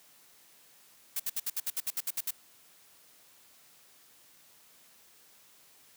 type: noise bursts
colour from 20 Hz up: blue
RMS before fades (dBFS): -32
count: 12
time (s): 1.16-2.308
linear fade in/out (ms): 5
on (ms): 37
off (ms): 64
effects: white hiss -60 dBFS RMS until 5.96 s + high-pass 100 Hz 12 dB/octave